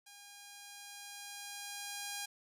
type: tone with level ramp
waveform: 5% pulse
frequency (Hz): 812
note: G#5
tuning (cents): -39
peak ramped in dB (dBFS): -42 to -27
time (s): 0.06-2.26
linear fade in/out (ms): 10
effects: none